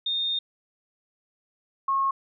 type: tone pair in turn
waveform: sine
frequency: 3660 / 1086.9 Hz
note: A#7 / C#6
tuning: -32 / -34 cents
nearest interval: octave + major sixth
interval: 2102 cents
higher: first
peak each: -24 / -21 dBFS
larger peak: second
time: 0.06-0.39 / 1.88-2.11 s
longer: first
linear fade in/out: 5 ms
effects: none